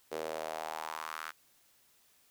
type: tone with high-pass filter sweep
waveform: sawtooth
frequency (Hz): 79.1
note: D#2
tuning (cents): +29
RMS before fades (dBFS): -40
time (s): 0.11-1.32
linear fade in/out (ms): 20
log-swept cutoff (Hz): 450 to 1400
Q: 3.1
effects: white hiss -67 dBFS RMS until 2.3 s